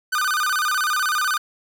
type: tone with vibrato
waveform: 45% pulse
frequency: 1355 Hz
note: E6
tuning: 47 cents sharp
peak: -19 dBFS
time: 0.12-1.38 s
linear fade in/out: 10 ms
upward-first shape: square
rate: 16 Hz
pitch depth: 190 cents each way
effects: none